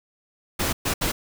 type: noise bursts at uneven times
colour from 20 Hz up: pink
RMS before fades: -24 dBFS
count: 3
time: 0.59-0.73 / 0.85-0.94 / 1.01-1.12 s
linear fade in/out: 10 ms
effects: none